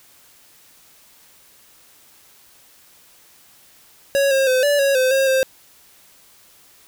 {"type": "tone with pitch steps", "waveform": "square", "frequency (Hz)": [555, 537, 513, 578, 553, 515, 538, 527], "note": ["C#5", "C5", "C5", "D5", "C#5", "C5", "C5", "C5"], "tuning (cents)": [2, 45, -34, -28, -4, -28, 48, 12], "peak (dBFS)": -15, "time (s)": [4.15, 5.43], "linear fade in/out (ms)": 0, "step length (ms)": 160, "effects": ["white hiss -51 dBFS RMS until 6.87 s"]}